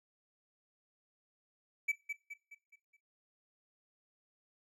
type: tone with echo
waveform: triangle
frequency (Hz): 2300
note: D7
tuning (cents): -37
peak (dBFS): -27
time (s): 1.88-1.92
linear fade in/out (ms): 10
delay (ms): 210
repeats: 5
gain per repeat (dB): -7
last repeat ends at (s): 2.97
effects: noise-tail reverb RT60 0.3 s tail -17 dB re dry